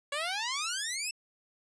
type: exponential sweep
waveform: 10% pulse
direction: up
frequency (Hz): 555 to 2695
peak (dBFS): -23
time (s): 0.12-1.11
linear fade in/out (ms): 5
effects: resampled to 22050 Hz

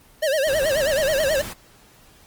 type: tone with vibrato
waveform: square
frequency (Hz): 581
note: D5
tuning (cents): -19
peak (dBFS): -19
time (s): 0.22-1.42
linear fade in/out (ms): 10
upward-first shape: sine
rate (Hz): 9.3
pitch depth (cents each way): 170
type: noise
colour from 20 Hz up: pink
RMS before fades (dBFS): -33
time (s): 0.46-1.54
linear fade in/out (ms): 20
type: click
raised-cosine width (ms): 3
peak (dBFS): -25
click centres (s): 0.989
effects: pink hiss -52 dBFS RMS until 2.26 s + Opus 24 kbps

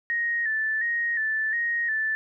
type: tone with vibrato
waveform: sine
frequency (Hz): 1814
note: A#6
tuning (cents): -48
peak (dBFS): -23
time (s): 0.1-2.15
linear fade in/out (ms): 0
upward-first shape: square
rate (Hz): 1.4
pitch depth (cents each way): 55
effects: none

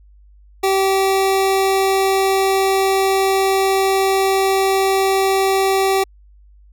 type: tone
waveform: 25% pulse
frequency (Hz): 386.3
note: G4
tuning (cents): -25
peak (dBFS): -10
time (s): 0.63-6.04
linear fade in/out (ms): 10
effects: added 50 Hz sine -44 dBFS peak until 6.72 s

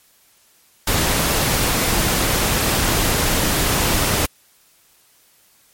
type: noise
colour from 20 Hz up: pink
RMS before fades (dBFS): -18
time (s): 0.87-4.26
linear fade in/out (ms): 5
effects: white hiss -55 dBFS RMS until 5.73 s + MP3 64 kbps

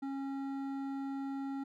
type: tone with hard clipping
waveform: triangle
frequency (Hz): 273.5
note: C#4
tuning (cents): -23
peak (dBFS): -38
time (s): 0.02-1.64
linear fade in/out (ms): 10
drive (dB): 14
effects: none

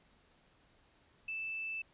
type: tone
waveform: sine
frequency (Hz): 2640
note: E7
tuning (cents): +2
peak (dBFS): -37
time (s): 1.28-1.82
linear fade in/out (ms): 5
effects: pink hiss -68 dBFS RMS until 1.93 s + resampled to 8000 Hz

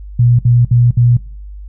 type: tone bursts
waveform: sine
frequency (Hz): 120.7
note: B2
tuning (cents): -39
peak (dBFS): -6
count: 4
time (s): 0.19-1.17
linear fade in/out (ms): 5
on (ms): 200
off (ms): 60
effects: noise-tail reverb RT60 0.4 s tail -20 dB re dry + added 50 Hz sine -27 dBFS peak until 1.68 s

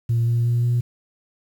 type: tone with pitch steps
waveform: sine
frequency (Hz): 116.6 / 117.95 / 119.33 / 120.71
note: A#2 / A#2 / A#2 / B2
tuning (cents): +1 / +21 / +41 / -39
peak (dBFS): -15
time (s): 0.09-0.81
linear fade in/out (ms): 10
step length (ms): 180
effects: tanh soft clip ceiling -14 dBFS + 8-bit

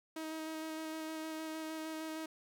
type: tone with vibrato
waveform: sawtooth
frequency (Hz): 316.6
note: D#4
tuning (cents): +30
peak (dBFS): -36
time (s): 0.16-2.26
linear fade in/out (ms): 5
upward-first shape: square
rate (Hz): 6.5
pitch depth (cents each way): 11
effects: 12-bit

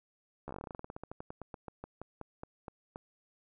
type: slowing click train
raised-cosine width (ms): 1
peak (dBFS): -28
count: 29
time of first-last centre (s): 0.48-2.959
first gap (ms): 13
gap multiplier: 1.12
effects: none

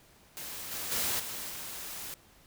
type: noise with level steps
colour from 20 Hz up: white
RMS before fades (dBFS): -41 / -37 / -31 / -39 / -41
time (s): 0.37-2.14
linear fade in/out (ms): 0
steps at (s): 0.71 / 0.91 / 1.19 / 1.49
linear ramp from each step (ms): 10
effects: pink hiss -60 dBFS RMS until 2.46 s

